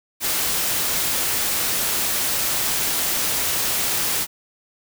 white noise, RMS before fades -22 dBFS, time 0.2-4.27 s, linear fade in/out 50 ms, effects none

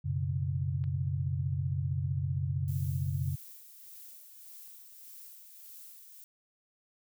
sine chord, F# suspended fourth, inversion none, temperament just, 92.5 / 123.33 / 138.75 Hz, F#2 / B2 / C#3, 0 / -2 / +2 cents, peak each -33 / -37 / -32 dBFS, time 0.04-3.36 s, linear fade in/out 20 ms
click, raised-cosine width 0.3 ms, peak -38 dBFS, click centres 0.84 s
violet noise with tremolo, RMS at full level -49 dBFS, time 2.68-6.24 s, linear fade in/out 0 ms, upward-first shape sine, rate 1.7 Hz, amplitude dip 40%
effects none

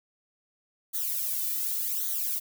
violet noise with flanger, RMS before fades -30 dBFS, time 0.93-2.4 s, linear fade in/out 20 ms, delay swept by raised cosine 0.38 to 1.88 ms, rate 0.88 Hz, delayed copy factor -0.9, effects none

